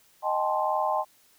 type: chord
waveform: sine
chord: A half-diminished seventh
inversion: second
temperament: equal with one note detuned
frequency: 622.3 / 784 / 866.4 / 1046.5 Hz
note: Eb5 / G5 / A5 / C6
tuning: 0 / 0 / -27 / 0 cents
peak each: -29 dBFS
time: 0.22-1.05 s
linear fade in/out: 50 ms
effects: white hiss -61 dBFS RMS until 1.38 s